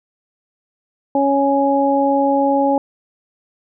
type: harmonic tone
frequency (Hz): 277.7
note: C#4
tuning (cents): +3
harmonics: 1 / 2 / 3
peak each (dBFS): -17 / -17 / -17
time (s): 1.15-2.78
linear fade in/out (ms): 2
effects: none